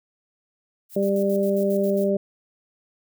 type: noise with tremolo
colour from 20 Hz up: violet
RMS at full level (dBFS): -41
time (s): 0.89-2.11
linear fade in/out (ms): 50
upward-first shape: square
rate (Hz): 7.4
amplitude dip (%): 75
type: harmonic tone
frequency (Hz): 197.8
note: G3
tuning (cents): +16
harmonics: 1 / 2 / 3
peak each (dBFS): -23 / -23 / -23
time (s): 0.96-2.17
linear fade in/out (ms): 5
effects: none